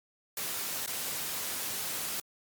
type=noise with dropouts; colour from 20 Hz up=white; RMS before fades=-35 dBFS; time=0.37-2.2 s; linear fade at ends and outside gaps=2 ms; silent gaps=0.862-0.876 s; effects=high-pass 100 Hz 12 dB/octave + Opus 48 kbps